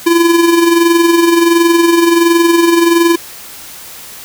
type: tone with amplitude modulation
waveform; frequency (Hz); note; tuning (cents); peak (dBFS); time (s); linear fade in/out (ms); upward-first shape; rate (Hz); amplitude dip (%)
square; 338.3; E4; +45; -5; 0.06-3.16; 10; sine; 21.4; 50
effects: white hiss -31 dBFS RMS until 4.24 s